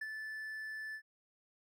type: tone with ADSR envelope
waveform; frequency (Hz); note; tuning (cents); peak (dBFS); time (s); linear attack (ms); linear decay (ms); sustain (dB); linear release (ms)
triangle; 1749; A6; -11; -35; 0.01-1.02; 7; 37; -4; 75
effects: none